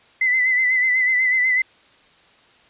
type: tone with vibrato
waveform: sine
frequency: 2023 Hz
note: B6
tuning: 41 cents sharp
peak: -15 dBFS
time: 0.21-1.62 s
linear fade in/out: 5 ms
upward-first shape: sine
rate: 8.1 Hz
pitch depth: 46 cents each way
effects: white hiss -53 dBFS RMS until 2.69 s + resampled to 8000 Hz